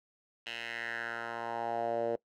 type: tone with band-pass filter sweep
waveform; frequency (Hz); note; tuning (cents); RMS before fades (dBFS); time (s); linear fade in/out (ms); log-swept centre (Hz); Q
10% pulse; 116.54; A#2; 0; -36; 0.46-2.16; 5; 2800 to 500; 3.4
effects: noise-tail reverb RT60 0.1 s tail -22 dB re dry